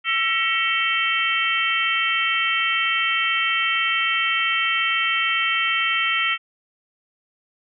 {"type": "harmonic tone with a mistuned harmonic", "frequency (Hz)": 446.1, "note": "A4", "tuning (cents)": 24, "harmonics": [3, 4, 5, 6, 7], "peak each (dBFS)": [-25, -25, -25, -25, -25], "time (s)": [0.04, 6.38], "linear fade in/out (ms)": 50, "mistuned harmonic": 4, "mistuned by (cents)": 120, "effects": []}